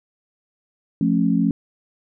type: chord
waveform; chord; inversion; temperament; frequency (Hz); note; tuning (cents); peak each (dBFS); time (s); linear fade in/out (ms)
sine; F augmented; none; just; 174.61 / 218.3 / 272.8; F3 / A3 / C#4; 0 / -13 / -28; -20; 1.01-1.51; 2
effects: none